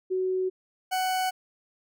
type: tone pair in turn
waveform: sine / 40% pulse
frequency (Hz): 372.9 / 745.8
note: F#4 / F#5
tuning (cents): +14 / +14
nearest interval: octave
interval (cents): 1200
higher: second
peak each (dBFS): -24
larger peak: neither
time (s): 0.1-0.5 / 0.91-1.31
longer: neither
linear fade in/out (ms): 20
effects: none